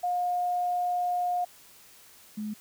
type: tone pair in turn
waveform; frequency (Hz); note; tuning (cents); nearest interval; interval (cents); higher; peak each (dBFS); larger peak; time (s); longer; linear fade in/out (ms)
sine; 714 / 212.3; F5 / G#3; +38 / +38; octave + major sixth; 2100; first; -25 / -31; first; 0.03-1.45 / 2.37-2.54; first; 10
effects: white hiss -54 dBFS RMS until 2.6 s